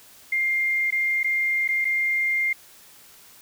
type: tone with dropouts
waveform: sine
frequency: 2110 Hz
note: C7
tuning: 14 cents sharp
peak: -20 dBFS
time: 0.32-2.53 s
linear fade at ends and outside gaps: 5 ms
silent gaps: 0.906-0.923 / 1.232-1.243 / 1.678-1.687 / 1.846-1.851 s
effects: white hiss -50 dBFS RMS until 3.41 s